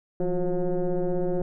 sine tone with frequency modulation, 185 Hz, F#3, in tune, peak -21 dBFS, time 0.2-1.42 s, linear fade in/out 2 ms, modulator 177 Hz, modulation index 2.1, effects tanh soft clip ceiling -19 dBFS

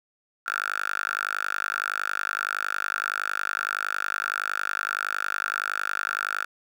5% pulse tone with high-pass filter, 50.8 Hz, G#1, 38 cents flat, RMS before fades -29 dBFS, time 0.46-6.45 s, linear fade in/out 10 ms, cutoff 1400 Hz, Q 8, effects none

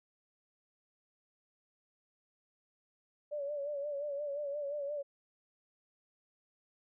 sine tone with vibrato, 576 Hz, D5, 34 cents flat, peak -35 dBFS, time 3.31-5.03 s, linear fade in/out 20 ms, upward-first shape sine, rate 5.7 Hz, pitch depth 61 cents each way, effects none

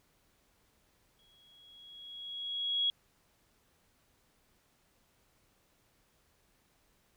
sine tone with exponential growth, 3322 Hz, G#7, in tune, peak -26 dBFS, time 1.19-2.9 s, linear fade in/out 1 ms, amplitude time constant 370 ms, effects pink hiss -71 dBFS RMS until 7.16 s

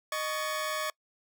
sawtooth tone cluster, 618 / 1117 / 1717 Hz, D#5 / C#6 / A6, -12 / +13 / -43 cents, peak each -31 / -30 / -34 dBFS, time 0.12-0.9 s, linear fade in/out 2 ms, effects noise-tail reverb RT60 0.1 s tail -25 dB re dry

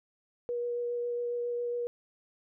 sine tone with vibrato, 480.5 Hz, B4, 48 cents flat, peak -30 dBFS, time 0.49-1.87 s, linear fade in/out 0 ms, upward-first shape sine, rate 7.3 Hz, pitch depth 9 cents each way, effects none

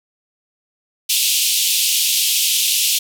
pink band-pass noise, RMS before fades -17 dBFS, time 1.09-2.99 s, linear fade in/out 10 ms, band 2700 to 16000 Hz, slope 48 dB/octave, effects none

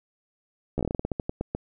slowing click train, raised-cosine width 2 ms, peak -14 dBFS, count 15, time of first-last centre 0.78-1.55 s, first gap 13 ms, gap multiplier 1.2, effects none

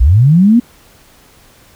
sine linear sweep, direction up, 52.3 to 246.9 Hz, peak -4 dBFS, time 0-0.6 s, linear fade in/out 10 ms, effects pink hiss -45 dBFS RMS until 1.75 s

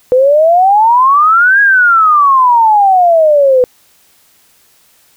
sine exponential two-way sweep, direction up then down, 493.9 to 1660 to 493.9 Hz, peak -4 dBFS, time 0.12-3.64 s, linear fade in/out 0 ms, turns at 1.61 s, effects white hiss -49 dBFS RMS until 5.16 s

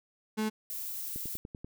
35% pulse tone, 216.4 Hz, A3, 29 cents flat, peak -27 dBFS, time 0.37-0.5 s, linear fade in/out 20 ms
violet noise, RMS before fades -38 dBFS, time 0.7-1.37 s, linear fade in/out 0 ms
click train, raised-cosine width 3 ms, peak -29 dBFS, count 6, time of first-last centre 1.16-1.645 s, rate 10.3 Hz
effects none

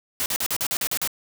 white noise bursts, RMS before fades -25 dBFS, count 9, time 0.2-1.075 s, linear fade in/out 0 ms, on 59 ms, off 43 ms, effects none

